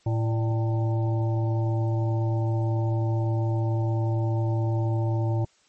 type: harmonic tone with a mistuned harmonic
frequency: 112.1 Hz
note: A2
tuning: 33 cents sharp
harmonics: 1 / 3 / 5 / 7 / 8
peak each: -22 / -32 / -36 / -39 / -40 dBFS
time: 0.06-5.45 s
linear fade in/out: 5 ms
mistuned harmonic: 5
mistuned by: +78 cents
effects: white hiss -62 dBFS RMS until 5.68 s + MP3 32 kbps